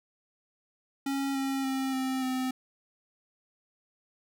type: tone with pitch steps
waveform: square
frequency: 274.6 / 270.4 / 266.2 / 262 / 258 Hz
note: C#4 / C#4 / C4 / C4 / C4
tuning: -16 / -43 / +30 / +2 / -24 cents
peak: -29 dBFS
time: 1.06-2.51 s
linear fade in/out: 5 ms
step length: 290 ms
effects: none